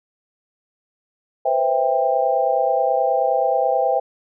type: chord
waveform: sine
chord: C major seventh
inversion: third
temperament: equal with one note detuned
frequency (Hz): 493.9 / 523.3 / 659.3 / 792.6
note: B4 / C5 / E5 / G5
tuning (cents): 0 / 0 / 0 / +19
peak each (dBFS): -25 / -21 / -21 / -20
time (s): 1.45-4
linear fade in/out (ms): 10
effects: none